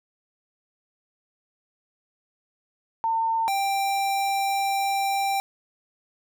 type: tone pair in turn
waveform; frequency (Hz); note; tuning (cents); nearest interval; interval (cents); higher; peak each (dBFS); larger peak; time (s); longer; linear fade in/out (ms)
sine / square; 904 / 787.1; A5 / G5; +47 / +7; major second; 240; first; -21 / -23; first; 3.04-3.48 / 3.48-5.4; second; 0
effects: none